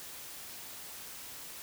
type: silence
effects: white hiss -46 dBFS RMS until 1.62 s